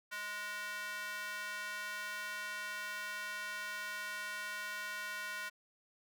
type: tone with high-pass filter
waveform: square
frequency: 207.7 Hz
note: G#3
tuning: in tune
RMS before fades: -42 dBFS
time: 0.11-5.5 s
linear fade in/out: 20 ms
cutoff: 1500 Hz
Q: 2.6
effects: none